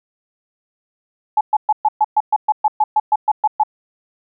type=tone bursts; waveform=sine; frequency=854 Hz; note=G#5; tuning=48 cents sharp; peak=-10 dBFS; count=15; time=1.37-3.635 s; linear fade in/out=5 ms; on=39 ms; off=120 ms; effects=none